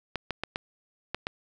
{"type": "clicks", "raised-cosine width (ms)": 0.3, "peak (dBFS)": -14, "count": 6, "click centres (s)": [0.157, 0.307, 0.436, 0.559, 1.146, 1.269], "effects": []}